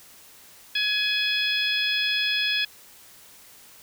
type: harmonic tone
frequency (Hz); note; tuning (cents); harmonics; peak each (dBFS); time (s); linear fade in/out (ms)
841; G#5; +22; 2 / 3 / 4 / 5 / 6; -29 / -27 / -25 / -35 / -32; 0.75-2.65; 5
effects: white hiss -50 dBFS RMS until 3.82 s